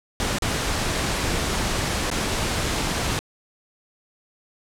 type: noise with dropouts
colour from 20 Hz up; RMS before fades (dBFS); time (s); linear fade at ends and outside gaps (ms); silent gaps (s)
pink; -24; 0.2-3.19; 0; 0.385-0.422 / 2.101-2.114
effects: low-pass 9000 Hz 12 dB/octave